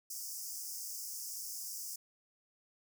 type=high-pass noise; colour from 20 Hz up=pink; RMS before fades=-43 dBFS; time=0.1-1.96 s; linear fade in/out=5 ms; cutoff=5000 Hz; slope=96 dB/octave; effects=none